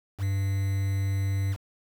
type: tone with quantisation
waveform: triangle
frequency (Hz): 98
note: G2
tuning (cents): 0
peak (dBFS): -22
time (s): 0.18-1.57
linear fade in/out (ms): 50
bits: 7
effects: none